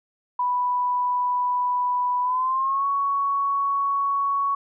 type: tone with pitch glide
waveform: sine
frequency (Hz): 987.8 to 1115.2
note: B5 to C#6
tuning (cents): 0 to +10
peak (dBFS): -20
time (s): 0.39-4.55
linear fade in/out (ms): 5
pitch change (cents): +210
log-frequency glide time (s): 2.22-2.86
effects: none

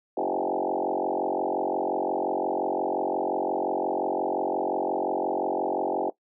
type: tone with frequency modulation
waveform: sine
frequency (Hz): 579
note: D5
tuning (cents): -25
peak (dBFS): -24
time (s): 0.17-6.1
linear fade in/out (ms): 5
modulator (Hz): 45.7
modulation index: 6.1
effects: noise-tail reverb RT60 0.1 s tail -18 dB re dry

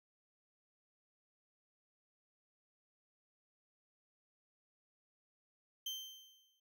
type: tone with exponential decay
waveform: 35% pulse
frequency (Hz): 3120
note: G7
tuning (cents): -9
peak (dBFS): -36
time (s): 5.86-6.6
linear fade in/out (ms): 5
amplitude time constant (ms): 160
effects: none

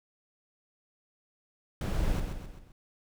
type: noise with echo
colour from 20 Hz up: brown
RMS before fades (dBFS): -29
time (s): 1.81-2.2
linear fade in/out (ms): 2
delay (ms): 130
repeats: 4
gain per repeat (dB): -6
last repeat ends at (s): 2.72
effects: none

